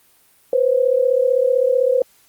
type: tone pair together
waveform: sine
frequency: 494.3 / 530 Hz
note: B4 / C5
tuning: +1 / +22 cents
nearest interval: minor second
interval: 121 cents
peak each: -16 dBFS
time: 0.53-2.02 s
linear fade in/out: 2 ms
effects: white hiss -55 dBFS RMS until 2.28 s + Opus 32 kbps